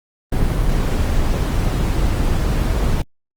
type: noise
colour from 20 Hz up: brown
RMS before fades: -17 dBFS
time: 0.32-3.02 s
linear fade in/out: 5 ms
effects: Opus 24 kbps